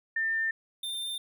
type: tone pair in turn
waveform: sine / square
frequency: 1798 / 3596 Hz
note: A6 / A7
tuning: +37 / +37 cents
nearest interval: octave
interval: 1200 cents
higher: second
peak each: -26 / -33 dBFS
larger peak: first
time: 0.16-0.51 / 0.83-1.18 s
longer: neither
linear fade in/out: 5 ms
effects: none